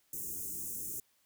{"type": "band-stop noise", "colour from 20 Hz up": "white", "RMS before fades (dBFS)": -40, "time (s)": [0.13, 1], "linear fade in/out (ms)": 2, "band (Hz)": [430, 6400], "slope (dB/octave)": 48, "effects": ["white hiss -72 dBFS RMS until 1.25 s"]}